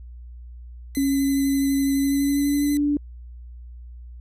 5% pulse tone with vibrato, 2017 Hz, B6, 36 cents sharp, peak -22 dBFS, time 0.95-2.77 s, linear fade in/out 0 ms, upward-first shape sine, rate 12 Hz, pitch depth 17 cents each way
sine tone with pitch glide, 275.2 to 290.9 Hz, C#4 to D4, -12 to -16 cents, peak -18 dBFS, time 0.97-2.97 s, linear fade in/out 2 ms, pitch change +96 cents, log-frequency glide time 1.97-2.78 s
effects added 60 Hz sine -37 dBFS peak until 4.2 s + resampled to 32000 Hz

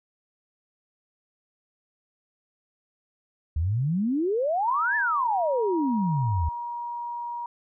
sine exponential two-way sweep, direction up then down, 73.1 to 1787 to 73.1 Hz, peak -22 dBFS, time 3.56-6.49 s, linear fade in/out 5 ms, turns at 4.96 s
sine tone, 952 Hz, A#5, 36 cents sharp, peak -30 dBFS, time 4.68-7.46 s, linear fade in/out 2 ms
effects none

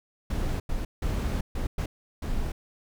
brown noise bursts at uneven times, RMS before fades -28 dBFS, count 6, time 0.3-0.6 / 0.69-0.85 / 1.02-1.41 / 1.55-1.67 / 1.78-1.86 / 2.22-2.52 s, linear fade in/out 5 ms, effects none

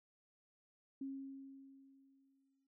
sine tone with exponential decay, 271.2 Hz, C#4, 38 cents flat, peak -40 dBFS, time 1.01-2.67 s, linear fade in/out 5 ms, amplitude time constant 360 ms, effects noise-tail reverb RT60 0.1 s tail -26 dB re dry

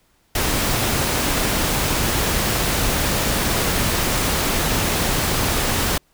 pink noise, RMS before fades -20 dBFS, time 0.35-5.98 s, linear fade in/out 5 ms, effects pink hiss -61 dBFS RMS until 6.13 s

